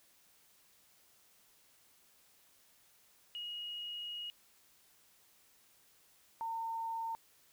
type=tone pair in turn; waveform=sine; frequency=2885 / 908.7 Hz; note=F#7 / A#5; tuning=-44 / -44 cents; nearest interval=octave + minor sixth; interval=2000 cents; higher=first; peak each=-40 / -36 dBFS; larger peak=second; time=3.35-4.3 / 6.41-7.15 s; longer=first; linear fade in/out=0 ms; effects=white hiss -67 dBFS RMS until 7.52 s

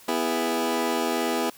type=chord; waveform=20% pulse; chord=E major; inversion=second; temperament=equal with one note detuned; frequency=246.9 / 329.6 / 411.2 Hz; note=B3 / E4 / G#4; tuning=0 / 0 / -17 cents; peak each=-23 dBFS; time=0.08-1.5 s; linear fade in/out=5 ms; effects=white hiss -50 dBFS RMS until 1.57 s

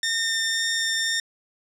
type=tone with vibrato; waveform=15% pulse; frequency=1817 Hz; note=A#6; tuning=45 cents flat; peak=-16 dBFS; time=0.03-1.2 s; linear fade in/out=2 ms; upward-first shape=sine; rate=1.9 Hz; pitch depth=8 cents each way; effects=low-pass 11000 Hz 12 dB/octave

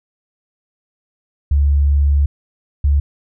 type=tone pair in turn; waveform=sine; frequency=71.3 / 71.3 Hz; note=C#2 / C#2; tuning=+49 / +49 cents; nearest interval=unison; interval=0 cents; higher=neither; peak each=-10 dBFS; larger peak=neither; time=1.51-2.26 / 2.84-3 s; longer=first; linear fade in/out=5 ms; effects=none

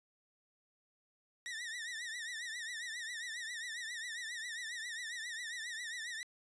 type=tone with vibrato; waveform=sawtooth; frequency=1864.7 Hz; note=A#6; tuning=in tune; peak=-37 dBFS; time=1.46-6.23 s; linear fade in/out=0 ms; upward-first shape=triangle; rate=7.4 Hz; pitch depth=130 cents each way; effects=resampled to 22050 Hz

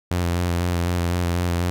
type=tone with vibrato; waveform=sawtooth; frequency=87.31 Hz; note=F2; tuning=in tune; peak=-16 dBFS; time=0.11-1.7 s; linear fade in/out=0 ms; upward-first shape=square; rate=4 Hz; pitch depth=22 cents each way; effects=none

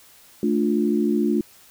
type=chord; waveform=sine; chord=D minor; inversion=second; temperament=just; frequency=220.2 / 293.7 / 352.4 Hz; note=A3 / D4 / F4; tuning=+2 / 0 / +16 cents; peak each=-21 / -23 / -23 dBFS; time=0.43-1.41 s; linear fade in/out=2 ms; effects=white hiss -51 dBFS RMS until 1.7 s

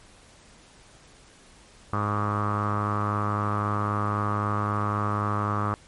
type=tone with low-pass filter; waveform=sawtooth; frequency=103.83 Hz; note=G#2; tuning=in tune; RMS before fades=-26 dBFS; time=1.93-5.74 s; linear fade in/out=0 ms; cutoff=1200 Hz; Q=9.7; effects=pink hiss -53 dBFS RMS until 5.87 s + MP3 48 kbps

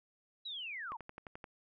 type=linear sweep; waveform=sine; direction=down; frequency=3980 to 839 Hz; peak=-40 dBFS; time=0.45-0.97 s; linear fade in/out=10 ms
type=click train; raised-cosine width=0.5 ms; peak=-31 dBFS; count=7; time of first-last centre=0.92-1.442 s; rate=11.5 Hz
effects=none

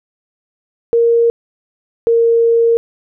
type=tone pair in turn; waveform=sine; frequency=466.2 / 462.7 Hz; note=A#4 / A#4; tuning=0 / -13 cents; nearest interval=unison; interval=13 cents; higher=first; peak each=-8 dBFS; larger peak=neither; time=0.93-1.3 / 2.07-2.77 s; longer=second; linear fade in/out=0 ms; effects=none

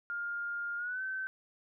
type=tone with pitch glide; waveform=sine; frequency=1409 to 1536.5 Hz; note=F6 to G6; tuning=+15 to -35 cents; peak=-34 dBFS; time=0.1-1.27 s; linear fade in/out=0 ms; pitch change=+150 cents; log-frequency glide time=0.77-1.02 s; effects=none

